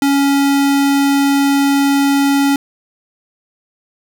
square tone, 279.1 Hz, C#4, 12 cents sharp, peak -11 dBFS, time 0.02-2.56 s, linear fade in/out 2 ms, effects none

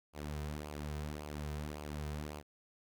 sawtooth tone with flanger, 74.7 Hz, D2, 30 cents sharp, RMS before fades -42 dBFS, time 0.13-2.43 s, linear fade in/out 50 ms, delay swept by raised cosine 0.52 to 3.62 ms, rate 1.8 Hz, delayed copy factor -0.6, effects none

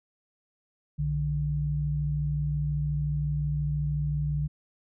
sine tone pair together, 62.14 / 147.8 Hz, B1 / D3, +11 / +11 cents, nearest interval octave + minor third, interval 1500 cents, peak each -32 / -26 dBFS, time 0.98-4.48 s, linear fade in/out 20 ms, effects none

